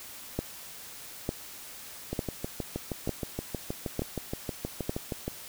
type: two click trains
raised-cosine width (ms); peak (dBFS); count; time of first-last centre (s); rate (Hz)
2; -18 / -15; 21 / 6; 2.13-5.28 / 0.39-4.895; 6.35 / 1.11
effects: white hiss -45 dBFS RMS until 5.48 s